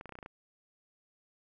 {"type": "clicks", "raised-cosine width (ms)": 0.5, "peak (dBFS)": -30, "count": 8, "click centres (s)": [0.011, 0.057, 0.093, 0.123, 0.154, 0.188, 0.228, 0.261], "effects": []}